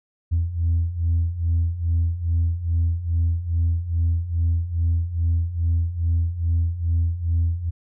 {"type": "beating tone pair", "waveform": "sine", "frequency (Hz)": [82.41, 84.81], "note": ["E2", "E2"], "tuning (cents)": [0, 50], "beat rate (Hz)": 2.4, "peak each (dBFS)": [-23, -19], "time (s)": [0.31, 7.71], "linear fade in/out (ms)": 20, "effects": ["tanh soft clip ceiling -14 dBFS"]}